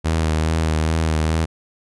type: tone with vibrato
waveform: sawtooth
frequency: 79.5 Hz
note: D#2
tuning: 38 cents sharp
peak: -13 dBFS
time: 0.04-1.46 s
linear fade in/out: 20 ms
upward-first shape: sine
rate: 2.4 Hz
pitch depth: 30 cents each way
effects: resampled to 24000 Hz